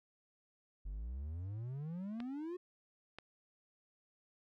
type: exponential sweep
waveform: triangle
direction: up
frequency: 45.14 to 370 Hz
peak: -38 dBFS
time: 0.85-2.57 s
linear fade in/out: 10 ms
type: clicks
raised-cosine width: 0.3 ms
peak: -31 dBFS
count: 2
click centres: 2.203 / 3.186 s
effects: none